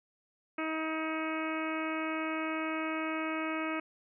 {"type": "harmonic tone", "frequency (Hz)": 317.1, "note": "D#4", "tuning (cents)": 33, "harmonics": [1, 2, 3, 4, 5, 6, 7, 8, 9], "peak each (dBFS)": [-35, -40, -44, -39, -44, -47, -41, -43, -53], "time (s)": [0.58, 3.8], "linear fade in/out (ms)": 5, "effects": []}